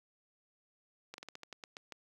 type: slowing click train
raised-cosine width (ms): 0.2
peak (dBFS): -28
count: 10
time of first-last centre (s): 1.14-1.923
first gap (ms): 41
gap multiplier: 1.18
effects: high-pass 200 Hz 12 dB/octave + 10-bit